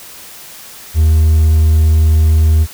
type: tone with hard clipping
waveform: triangle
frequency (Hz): 78.8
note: D#2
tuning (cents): +23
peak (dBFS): -7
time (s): 0.94-2.67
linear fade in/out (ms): 50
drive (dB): 5
effects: white hiss -34 dBFS RMS until 2.73 s